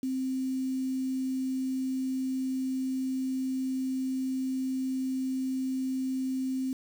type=tone with quantisation; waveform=sine; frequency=261.6 Hz; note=C4; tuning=in tune; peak=-28 dBFS; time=0.03-6.73 s; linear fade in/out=2 ms; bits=8; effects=none